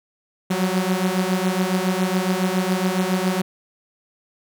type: beating tone pair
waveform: sawtooth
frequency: 182 / 189.2 Hz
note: F#3 / F#3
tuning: -28 / +39 cents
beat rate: 7.2 Hz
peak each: -18 dBFS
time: 0.5-3.42 s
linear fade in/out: 10 ms
effects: none